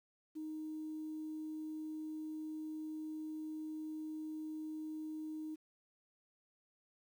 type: tone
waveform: sine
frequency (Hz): 311.1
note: D#4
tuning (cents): 0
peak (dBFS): -40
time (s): 0.35-5.56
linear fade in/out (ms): 20
effects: tanh soft clip ceiling -36 dBFS + 11-bit